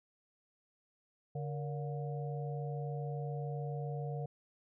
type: harmonic tone with a mistuned harmonic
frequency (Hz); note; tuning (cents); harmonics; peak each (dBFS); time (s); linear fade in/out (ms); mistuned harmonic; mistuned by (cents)
143.4; D3; -41; 1 / 3 / 4 / 5; -37 / -44 / -50 / -47; 1.35-4.26; 5; 3; +140
effects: none